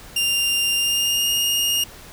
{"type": "tone with pitch glide", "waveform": "sawtooth", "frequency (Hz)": [2794, 2841], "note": ["F7", "F7"], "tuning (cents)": [0, 29], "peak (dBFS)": -15, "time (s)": [0.16, 1.84], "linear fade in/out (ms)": 5, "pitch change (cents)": 29, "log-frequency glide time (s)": [0.75, 1.3], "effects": ["pink hiss -42 dBFS RMS until 2.12 s"]}